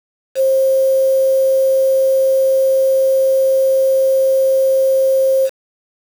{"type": "tone with quantisation", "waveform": "sine", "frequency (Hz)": 532, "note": "C5", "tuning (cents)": 29, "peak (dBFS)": -10, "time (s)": [0.35, 5.5], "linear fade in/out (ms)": 50, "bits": 5, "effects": []}